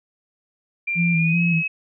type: tone with pitch glide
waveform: sine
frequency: 2378 to 2563 Hz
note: D7 to E7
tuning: +21 to -49 cents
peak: -21 dBFS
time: 0.87-1.68 s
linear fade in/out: 10 ms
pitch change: +130 cents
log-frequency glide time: 1.15-1.41 s
type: tone with vibrato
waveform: sine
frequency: 167.6 Hz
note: E3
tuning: 29 cents sharp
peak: -17 dBFS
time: 0.95-1.63 s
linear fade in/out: 50 ms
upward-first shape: square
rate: 2.6 Hz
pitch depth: 40 cents each way
effects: none